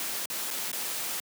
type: noise with dropouts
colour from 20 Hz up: white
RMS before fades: -33 dBFS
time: 0-1.2 s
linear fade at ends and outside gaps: 1 ms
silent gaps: 0.257-0.3 / 0.505-0.51 / 0.716-0.729 s
effects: high-pass 200 Hz 12 dB/octave